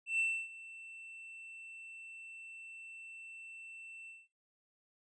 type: tone with ADSR envelope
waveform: triangle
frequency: 2680 Hz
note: E7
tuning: 28 cents sharp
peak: -27 dBFS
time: 0.06-4.28 s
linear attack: 130 ms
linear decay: 290 ms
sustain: -19 dB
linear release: 200 ms
effects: noise-tail reverb RT60 0.2 s tail -23 dB re dry + resampled to 22050 Hz